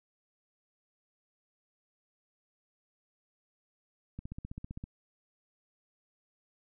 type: click train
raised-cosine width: 5 ms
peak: -28 dBFS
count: 11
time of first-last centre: 4.19-4.839 s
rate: 15.4 Hz
effects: none